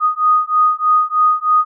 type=beating tone pair; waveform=sine; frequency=1240 / 1243.2 Hz; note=D#6 / D#6; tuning=-6 / -2 cents; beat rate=3.2 Hz; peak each=-14 dBFS; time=0-1.65 s; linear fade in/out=50 ms; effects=none